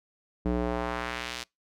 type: tone with band-pass filter sweep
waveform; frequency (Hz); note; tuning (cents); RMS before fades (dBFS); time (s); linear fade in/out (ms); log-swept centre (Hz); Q
square; 60.3; B1; -41; -31; 0.45-1.44; 10; 290 to 4700; 0.93
effects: noise-tail reverb RT60 0.2 s tail -26 dB re dry